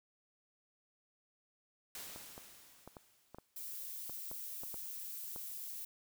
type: noise with exponential decay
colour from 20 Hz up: white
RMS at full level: -46 dBFS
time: 1.95-3.93 s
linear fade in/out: 2 ms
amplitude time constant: 430 ms
type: clicks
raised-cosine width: 1 ms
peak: -35 dBFS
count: 11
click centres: 2.161 / 2.379 / 2.876 / 2.968 / 3.346 / 3.385 / 4.096 / 4.314 / 4.635 / 4.743 / 5.361 s
type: noise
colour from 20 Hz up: violet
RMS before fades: -45 dBFS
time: 3.56-5.85 s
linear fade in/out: 5 ms
effects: none